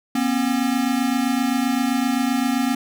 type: tone pair together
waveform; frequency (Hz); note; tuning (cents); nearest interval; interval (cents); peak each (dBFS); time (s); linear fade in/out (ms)
square; 241.5 / 269.2; B3 / C4; -39 / +49; major second; 188; -22; 0.15-2.75; 5
effects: none